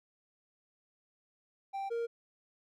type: tone pair in turn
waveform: triangle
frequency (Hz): 784 / 466.2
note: G5 / A#4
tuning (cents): 0 / 0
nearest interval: major sixth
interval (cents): 900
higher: first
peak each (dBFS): -33 / -30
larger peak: second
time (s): 1.73-1.9 / 1.9-2.07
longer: neither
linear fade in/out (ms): 20
effects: none